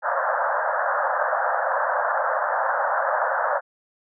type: band-pass noise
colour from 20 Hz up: pink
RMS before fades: -23 dBFS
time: 0.02-3.61 s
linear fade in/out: 50 ms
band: 530 to 1700 Hz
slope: 96 dB/octave
effects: none